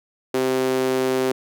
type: tone with high-pass filter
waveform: sawtooth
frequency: 130 Hz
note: C3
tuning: 11 cents flat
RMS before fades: -21 dBFS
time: 0.34-1.32 s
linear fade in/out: 5 ms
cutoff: 350 Hz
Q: 3.5
effects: none